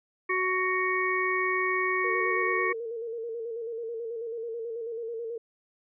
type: harmonic tone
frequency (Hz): 371.4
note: F#4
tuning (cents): +7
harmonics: 1 / 3 / 5 / 6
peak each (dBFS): -30 / -30 / -30 / -30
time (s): 0.29-2.73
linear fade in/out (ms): 10
type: tone with vibrato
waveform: sine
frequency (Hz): 460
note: A#4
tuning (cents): -23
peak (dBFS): -32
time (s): 2.04-5.38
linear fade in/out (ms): 5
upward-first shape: square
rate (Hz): 9.2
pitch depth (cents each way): 45
effects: none